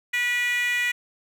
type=tone with high-pass filter; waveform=10% pulse; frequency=486.5 Hz; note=B4; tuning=26 cents flat; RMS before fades=-24 dBFS; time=0.13-0.92 s; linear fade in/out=10 ms; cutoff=2100 Hz; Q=9.7; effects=none